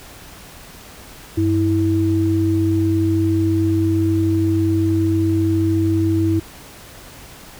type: tone pair together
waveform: sine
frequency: 97.3 / 325.8 Hz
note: G2 / E4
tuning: -12 / -20 cents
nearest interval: octave + major sixth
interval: 2092 cents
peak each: -18 / -16 dBFS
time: 1.37-6.4 s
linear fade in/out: 10 ms
effects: pink hiss -40 dBFS RMS until 7.59 s